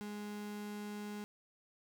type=tone; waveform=35% pulse; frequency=207.7 Hz; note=G#3; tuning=in tune; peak=-40 dBFS; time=0.01-1.24 s; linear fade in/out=0 ms; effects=none